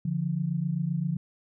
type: tone pair together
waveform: sine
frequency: 144.9 / 172.61 Hz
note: D3 / F3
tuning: -23 / -20 cents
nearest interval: minor third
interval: 303 cents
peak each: -29 / -28 dBFS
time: 0.05-1.17 s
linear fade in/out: 5 ms
effects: none